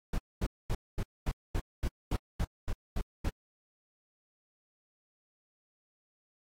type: noise bursts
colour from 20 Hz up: brown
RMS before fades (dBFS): -30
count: 12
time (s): 0.13-3.296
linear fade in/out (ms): 5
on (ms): 53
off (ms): 230
effects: AAC 48 kbps